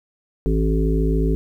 harmonic tone, 53.8 Hz, A1, 38 cents flat, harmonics 1 / 3 / 5 / 7 / 8, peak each -18 / -23 / -25 / -26 / -27 dBFS, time 0.46-1.35 s, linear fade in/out 0 ms, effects 9-bit

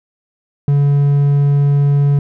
triangle tone, 142.5 Hz, C#3, 48 cents sharp, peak -7 dBFS, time 0.68-2.19 s, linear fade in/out 2 ms, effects none

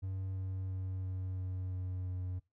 triangle tone with pitch steps, 95.1 / 94.5 / 93.9 / 93.3 / 92.71 / 92.13 / 91.54 Hz, F#2 / F#2 / F#2 / F#2 / F#2 / F#2 / F#2, +48 / +37 / +26 / +15 / +4 / -7 / -18 cents, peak -34 dBFS, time 0.02-2.4 s, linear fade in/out 20 ms, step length 340 ms, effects noise-tail reverb RT60 0.2 s tail -19 dB re dry

